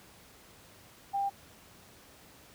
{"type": "tone", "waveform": "sine", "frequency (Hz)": 795, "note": "G5", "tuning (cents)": 24, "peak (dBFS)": -28, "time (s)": [1.13, 1.3], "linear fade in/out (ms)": 20, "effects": ["pink hiss -56 dBFS RMS until 2.54 s", "high-pass 60 Hz 12 dB/octave"]}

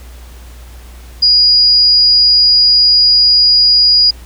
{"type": "tone", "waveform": "sine", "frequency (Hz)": 4889, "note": "D#8", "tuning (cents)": -31, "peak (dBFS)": -5, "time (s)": [1.22, 4.11], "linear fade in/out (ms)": 10, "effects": ["added 60 Hz sine -31 dBFS peak until 4.25 s", "pink hiss -41 dBFS RMS until 4.25 s"]}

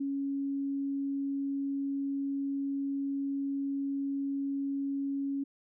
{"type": "tone", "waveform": "sine", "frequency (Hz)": 277.2, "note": "C#4", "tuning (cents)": 0, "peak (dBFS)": -30, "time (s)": [0, 5.44], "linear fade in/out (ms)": 10, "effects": []}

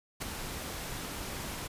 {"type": "noise with ADSR envelope", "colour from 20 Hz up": "pink", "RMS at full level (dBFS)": -33, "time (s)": [0.2, 1.68], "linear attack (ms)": 21, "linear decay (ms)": 10, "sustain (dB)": -6, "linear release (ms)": 17, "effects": ["resampled to 32000 Hz"]}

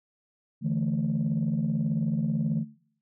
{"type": "chord", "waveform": "sine", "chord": "D suspended second", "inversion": "none", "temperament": "just", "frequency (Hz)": [146.83, 165.19, 220.2], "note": ["D3", "E3", "A3"], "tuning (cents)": [0, 4, 2], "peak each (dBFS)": [-28, -28, -28], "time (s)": [0.61, 2.65], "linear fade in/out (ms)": 50, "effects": ["noise-tail reverb RT60 0.6 s tail -20 dB re dry", "tanh soft clip ceiling -19 dBFS"]}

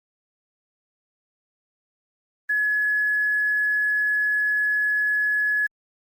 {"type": "tone with quantisation", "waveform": "sine", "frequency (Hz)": 1696, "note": "G#6", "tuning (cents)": 36, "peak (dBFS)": -19, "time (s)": [2.49, 5.67], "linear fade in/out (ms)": 10, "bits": 8, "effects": ["Opus 32 kbps"]}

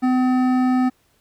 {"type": "tone with hard clipping", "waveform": "triangle", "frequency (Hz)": 254.5, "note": "C4", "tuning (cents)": -48, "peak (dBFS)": -17, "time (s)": [0.02, 0.9], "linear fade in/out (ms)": 20, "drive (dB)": 16, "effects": ["pink hiss -62 dBFS RMS until 1.2 s"]}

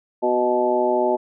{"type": "harmonic tone with a mistuned harmonic", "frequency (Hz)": 123.7, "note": "B2", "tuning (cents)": 3, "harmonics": [2, 3, 4, 5, 6, 7], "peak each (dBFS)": [-28, -21, -29, -21, -31, -23], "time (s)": [0.22, 1.17], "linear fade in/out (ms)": 20, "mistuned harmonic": 6, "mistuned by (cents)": -24, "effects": []}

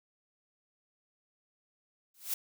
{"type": "noise with exponential growth", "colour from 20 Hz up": "blue", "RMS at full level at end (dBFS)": -29, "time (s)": [2.14, 2.34], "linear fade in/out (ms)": 5, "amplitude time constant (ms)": 43, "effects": []}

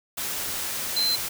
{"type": "tone in noise", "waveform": "sine", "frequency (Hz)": 4096, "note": "C8", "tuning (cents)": -38, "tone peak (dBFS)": -21, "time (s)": [0.96, 1.16], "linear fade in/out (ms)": 10, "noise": "white", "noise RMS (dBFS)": -30, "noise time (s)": [0.17, 1.29], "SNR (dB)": 6, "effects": []}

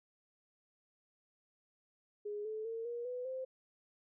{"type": "tone with pitch steps", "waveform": "sine", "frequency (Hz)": [415.3, 434.4, 454.5, 475.4, 497.3, 520.2], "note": ["G#4", "A4", "A#4", "A#4", "B4", "C5"], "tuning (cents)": [0, -22, -44, 34, 12, -10], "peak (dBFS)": -38, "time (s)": [2.25, 3.45], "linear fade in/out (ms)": 10, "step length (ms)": 200, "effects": []}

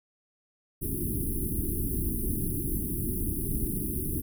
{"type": "band-stop noise", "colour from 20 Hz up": "pink", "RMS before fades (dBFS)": -30, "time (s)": [0.81, 4.22], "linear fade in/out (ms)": 20, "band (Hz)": [400, 9700], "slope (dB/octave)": 96, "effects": []}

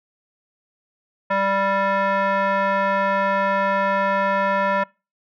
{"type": "tone with frequency modulation", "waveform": "sine", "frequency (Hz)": 196, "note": "G3", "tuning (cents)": 0, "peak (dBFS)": -16, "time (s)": [1.3, 4.84], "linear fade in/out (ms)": 10, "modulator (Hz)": 784, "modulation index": 1.9, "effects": ["noise-tail reverb RT60 0.3 s tail -26 dB re dry", "tanh soft clip ceiling -14 dBFS"]}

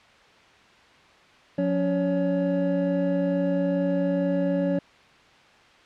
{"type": "tone cluster", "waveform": "triangle", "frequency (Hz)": [179.2, 281.5, 562], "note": ["F3", "C#4", "C#5"], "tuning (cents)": [45, 27, 24], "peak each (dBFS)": -24, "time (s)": [1.58, 4.79], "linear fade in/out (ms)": 5, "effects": ["white hiss -53 dBFS RMS until 5.85 s", "low-pass 3000 Hz 12 dB/octave"]}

